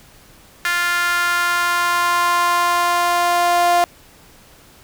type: tone with high-pass filter sweep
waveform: sawtooth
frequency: 349.2 Hz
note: F4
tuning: in tune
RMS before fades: -17 dBFS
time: 0.65-3.84 s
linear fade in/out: 0 ms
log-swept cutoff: 1600 to 710 Hz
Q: 3.4
effects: pink hiss -47 dBFS RMS until 4.83 s